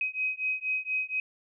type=beating tone pair; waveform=sine; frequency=2524 / 2528.2 Hz; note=D#7 / D#7; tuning=+24 / +27 cents; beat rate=4.2 Hz; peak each=-31 / -31 dBFS; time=0.01-1.2 s; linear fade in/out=2 ms; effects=none